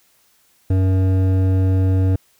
triangle tone with hard clipping, 94.2 Hz, F#2, 32 cents sharp, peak -15 dBFS, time 0.7-2.16 s, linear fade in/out 5 ms, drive 15 dB, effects white hiss -58 dBFS RMS until 2.39 s

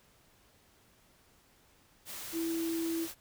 sine tone in noise, 330 Hz, E4, 2 cents sharp, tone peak -31 dBFS, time 2.32-3.08 s, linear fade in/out 50 ms, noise white, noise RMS -43 dBFS, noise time 2.05-3.15 s, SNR +9 dB, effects pink hiss -65 dBFS RMS until 3.2 s

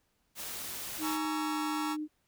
white noise, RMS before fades -40 dBFS, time 0.35-1.19 s, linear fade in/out 50 ms
click train, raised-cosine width 1 ms, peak -38 dBFS, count 3, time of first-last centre 0.69-1.252 s, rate 3.56 Hz
sine tone with pitch glide, 311.1 to 304.7 Hz, D#4 to D#4, 0 to -36 cents, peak -33 dBFS, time 0.98-2.08 s, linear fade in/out 50 ms, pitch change -36 cents, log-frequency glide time 1.21-1.58 s
40% pulse chord, A# half-diminished seventh, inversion third, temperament just, 839.1 / 932.3 / 1118.8 / 1342.6 Hz, G#5 / A#5 / C#6 / E6, +18 / 0 / +16 / +31 cents, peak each -39 dBFS, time 1.01-1.97 s, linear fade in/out 50 ms
effects pink hiss -75 dBFS RMS until 2.27 s

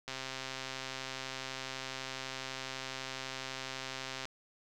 click train, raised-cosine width 0.2 ms, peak -22 dBFS, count 552, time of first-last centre 0.08-4.254 s, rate 132 Hz, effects none

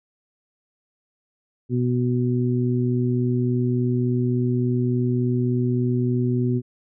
harmonic tone, 123.47 Hz, B2, in tune, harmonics 1 / 2 / 3, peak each -21 / -23 / -27 dBFS, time 1.69-6.62 s, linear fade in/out 50 ms, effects none

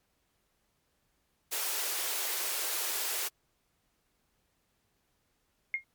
white high-pass noise, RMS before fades -33 dBFS, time 1.51-3.29 s, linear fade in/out 20 ms, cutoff 330 Hz, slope 96 dB/octave
sine tone with exponential decay, 2136 Hz, C7, 35 cents sharp, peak -24 dBFS, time 5.74-5.84 s, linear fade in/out 1 ms, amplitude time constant 21 ms
effects pink hiss -75 dBFS RMS until 5.94 s + MP3 96 kbps

